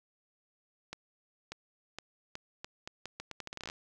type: accelerating click train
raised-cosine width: 0.2 ms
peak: -23 dBFS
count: 19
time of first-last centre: 0.93-3.699 s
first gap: 590 ms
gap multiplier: 0.79
effects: none